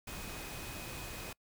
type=tone in noise; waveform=sine; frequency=2508 Hz; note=D#7; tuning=13 cents sharp; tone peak=-52 dBFS; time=0.07-1.33 s; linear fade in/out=5 ms; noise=pink; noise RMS=-44 dBFS; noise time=0.07-1.33 s; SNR=-11 dB; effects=noise-tail reverb RT60 0.1 s tail -26 dB re dry